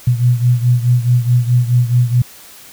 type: beating tone pair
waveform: sine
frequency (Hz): 121.1 / 125.8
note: B2 / B2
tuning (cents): -34 / +32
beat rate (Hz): 4.7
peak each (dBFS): -11 / -15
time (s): 0.07-2.22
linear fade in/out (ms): 5
effects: white hiss -39 dBFS RMS until 2.72 s